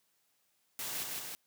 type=noise with echo; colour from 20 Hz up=white; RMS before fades=-39 dBFS; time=0.79-1.03 s; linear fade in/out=0 ms; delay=160 ms; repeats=2; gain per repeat=-2 dB; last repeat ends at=1.35 s; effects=white hiss -75 dBFS RMS until 1.46 s + high-pass 100 Hz 12 dB/octave